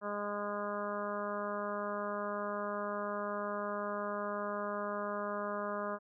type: harmonic tone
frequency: 205.5 Hz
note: G#3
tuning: 18 cents flat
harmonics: 1 / 2 / 3 / 4 / 5 / 6 / 7 / 8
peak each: -43 / -43 / -39 / -51 / -42 / -42 / -47 / -50 dBFS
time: 0.01-5.99 s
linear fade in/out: 50 ms
effects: none